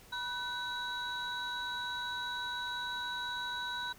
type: tone cluster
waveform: sine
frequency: 973 / 1508 / 3902 Hz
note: B5 / F#6 / B7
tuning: -26 / +32 / -22 cents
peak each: -39 / -38 / -38 dBFS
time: 0.12-3.93 s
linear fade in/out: 10 ms
effects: tanh soft clip ceiling -30 dBFS + pink hiss -57 dBFS RMS until 3.98 s